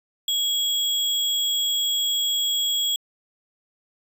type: tone with sample-and-hold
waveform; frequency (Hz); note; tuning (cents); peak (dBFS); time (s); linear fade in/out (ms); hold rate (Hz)
sine; 3322; G#7; 0; -20; 0.28-2.96; 2; 11025
effects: resampled to 32000 Hz